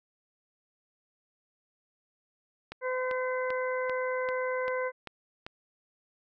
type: click train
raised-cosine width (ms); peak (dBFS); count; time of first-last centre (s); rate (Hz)
0.3; -23; 8; 2.72-5.465; 2.55
type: harmonic tone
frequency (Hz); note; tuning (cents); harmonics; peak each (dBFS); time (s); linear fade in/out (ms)
510; C5; -44; 1 / 2 / 3 / 4; -30 / -36 / -38 / -39; 2.81-4.92; 50
effects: none